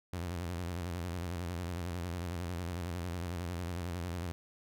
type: tone with vibrato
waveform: sawtooth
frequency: 87.31 Hz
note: F2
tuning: in tune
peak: -32 dBFS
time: 0.13-4.32 s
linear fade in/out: 0 ms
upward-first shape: square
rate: 11 Hz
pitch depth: 75 cents each way
effects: none